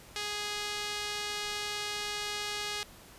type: tone with band-pass filter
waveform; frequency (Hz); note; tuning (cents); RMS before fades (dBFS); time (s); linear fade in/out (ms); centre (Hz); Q
sawtooth; 415.3; G#4; 0; -36; 0.16-2.83; 0; 4100; 0.96
effects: pink hiss -53 dBFS RMS until 3.18 s + resampled to 32000 Hz